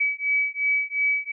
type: beating tone pair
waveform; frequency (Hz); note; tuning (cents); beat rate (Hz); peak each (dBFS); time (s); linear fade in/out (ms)
sine; 2282 / 2284.8; C#7 / D7; +50 / -48; 2.8; -24; 0-1.32; 10
effects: none